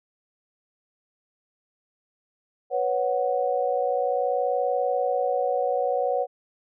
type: chord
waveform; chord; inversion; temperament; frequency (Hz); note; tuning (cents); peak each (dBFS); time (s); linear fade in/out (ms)
sine; B suspended second; none; equal; 493.9 / 554.4 / 740; B4 / C#5 / F#5; 0 / 0 / 0; -26; 2.7-6.27; 50
effects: none